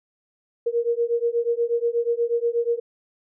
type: beating tone pair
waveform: sine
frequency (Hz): 466.2 / 474.5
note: A#4 / A#4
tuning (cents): 0 / +31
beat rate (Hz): 8.3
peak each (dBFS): -23 / -23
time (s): 0.66-2.8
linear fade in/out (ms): 10
effects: none